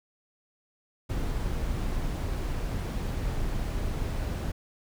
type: noise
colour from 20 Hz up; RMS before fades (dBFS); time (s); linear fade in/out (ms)
brown; -30; 1.09-4.52; 10
effects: none